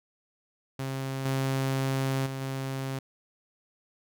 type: tone with level steps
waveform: sawtooth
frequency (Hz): 134.1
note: C3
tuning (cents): +43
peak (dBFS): -27 / -22 / -29 / -27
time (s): 0.79-2.99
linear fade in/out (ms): 5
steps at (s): 1.25 / 2.26 / 2.41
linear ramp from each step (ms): 5
effects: none